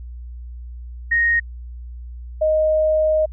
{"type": "tone pair in turn", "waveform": "sine", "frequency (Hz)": [1864.7, 622.3], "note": ["A#6", "D#5"], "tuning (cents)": [0, 0], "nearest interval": "octave + perfect fifth", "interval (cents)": 1900, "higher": "first", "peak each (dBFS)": -14, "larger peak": "neither", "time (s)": [[1.11, 1.4], [2.41, 3.26]], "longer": "second", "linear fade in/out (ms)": 10, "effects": ["added 60 Hz sine -31 dBFS peak until 3.32 s"]}